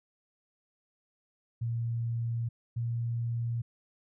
sine tone pair in turn, 116.54 / 117.35 Hz, A#2 / A#2, 0 / +12 cents, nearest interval unison, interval 12 cents, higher second, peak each -29 / -29 dBFS, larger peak neither, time 1.61-2.49 / 2.76-3.62 s, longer first, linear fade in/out 10 ms, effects none

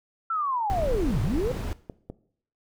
sine linear two-way sweep, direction down then up, 1357 to 85.1 to 527 Hz, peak -24 dBFS, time 0.3-1.52 s, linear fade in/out 5 ms, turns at 1.21 s
brown noise, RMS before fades -29 dBFS, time 0.7-1.73 s, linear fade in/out 0 ms
clicks, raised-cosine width 2 ms, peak -22 dBFS, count 3, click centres 1.567 / 1.898 / 2.1 s
effects noise-tail reverb RT60 0.6 s tail -18 dB re dry

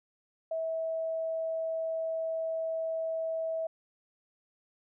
sine tone, 649 Hz, E5, 27 cents flat, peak -30 dBFS, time 0.51-3.67 s, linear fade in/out 5 ms, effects none

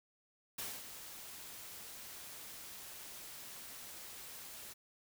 white noise with ADSR envelope, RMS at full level -41 dBFS, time 0.58-4.74 s, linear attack 7 ms, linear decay 230 ms, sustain -9 dB, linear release 20 ms, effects none

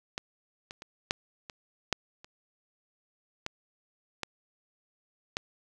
clicks, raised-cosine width 0.2 ms, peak -16 / -24 / -26 / -9 / -24 / -8 / -30 / -16 / -15 / -13 dBFS, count 10, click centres 0.179 / 0.709 / 0.821 / 1.109 / 1.498 / 1.927 / 2.245 / 3.464 / 4.233 / 5.369 s, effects none

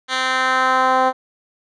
10% pulse tone with band-pass filter sweep, 259.2 Hz, C4, 16 cents flat, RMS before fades -17 dBFS, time 0.08-1.13 s, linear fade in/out 50 ms, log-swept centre 2900 to 720 Hz, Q 1.3, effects resampled to 22050 Hz

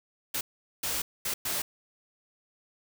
white noise bursts at uneven times, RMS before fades -31 dBFS, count 4, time 0.34-0.41 / 0.83-1.02 / 1.25-1.34 / 1.45-1.62 s, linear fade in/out 5 ms, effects none

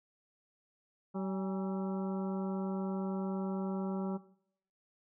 harmonic tone with a mistuned harmonic, 191.2 Hz, G3, 43 cents flat, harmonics 1 / 2 / 3 / 4 / 5 / 6 / 7, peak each -35 / -41 / -45 / -47 / -49 / -51 / -52 dBFS, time 1.14-4.18 s, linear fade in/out 20 ms, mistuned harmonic 4, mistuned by +95 cents, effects noise-tail reverb RT60 0.7 s tail -18 dB re dry

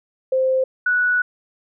sine tone pair in turn, 522 / 1473.6 Hz, C5 / F#6, -4 / -7 cents, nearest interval octave + tritone, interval 1797 cents, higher second, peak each -15 dBFS, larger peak neither, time 0.32-0.64 / 0.86-1.22 s, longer second, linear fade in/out 5 ms, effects none

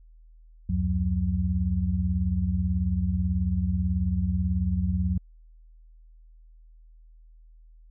sine tone cluster, 71 / 89.3 / 183.2 Hz, C#2 / F2 / F#3, +42 / +39 / -17 cents, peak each -27 dBFS, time 0.69-5.18 s, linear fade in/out 5 ms, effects added 40 Hz sine -49 dBFS peak until 7.9 s

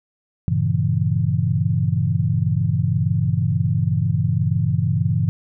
sine chord, G diminished seventh, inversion none, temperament equal, 98 / 116.54 / 138.59 / 164.81 Hz, G2 / Bb2 / Db3 / Fb3, 0 / 0 / 0 / 0 cents, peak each -22 dBFS, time 0.48-5.29 s, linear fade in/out 0 ms, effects none

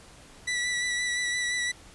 sawtooth tone with vibrato, 1961 Hz, B6, 13 cents flat, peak -23 dBFS, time 0.47-1.72 s, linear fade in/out 10 ms, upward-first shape sine, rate 5.8 Hz, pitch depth 20 cents each way, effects pink hiss -51 dBFS RMS until 1.94 s + resampled to 24000 Hz

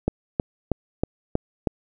click train, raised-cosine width 2 ms, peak -7 dBFS, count 6, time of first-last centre 0.08-1.672 s, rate 3.14 Hz, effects none

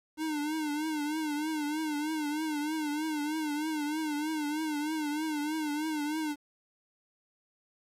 square tone with vibrato, 304.3 Hz, D#4, 38 cents flat, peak -31 dBFS, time 0.17-6.36 s, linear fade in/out 50 ms, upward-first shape triangle, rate 3.2 Hz, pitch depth 89 cents each way, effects resampled to 32000 Hz + 10-bit

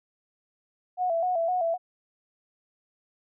sine tone with vibrato, 697 Hz, F5, 4 cents flat, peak -23 dBFS, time 0.97-1.78 s, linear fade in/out 50 ms, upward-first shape square, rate 3.9 Hz, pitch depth 79 cents each way, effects none

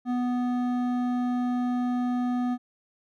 triangle tone with hard clipping, 246.9 Hz, B3, in tune, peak -26 dBFS, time 0.05-2.58 s, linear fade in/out 50 ms, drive 14 dB, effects none

